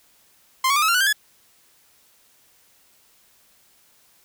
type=tone with pitch steps; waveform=sawtooth; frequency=1046.5 / 1121.6 / 1202.1 / 1288.4 / 1380.9 / 1480 / 1586.2 / 1700 Hz; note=C6 / C#6 / D6 / E6 / F6 / F#6 / G6 / G#6; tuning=0 / +20 / +40 / -40 / -20 / 0 / +20 / +40 cents; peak=-13 dBFS; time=0.64-1.128 s; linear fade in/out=5 ms; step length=61 ms; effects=white hiss -58 dBFS RMS until 4.24 s